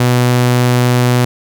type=tone; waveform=sawtooth; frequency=123.47 Hz; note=B2; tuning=in tune; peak=-5 dBFS; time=0-1.25 s; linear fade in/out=5 ms; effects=none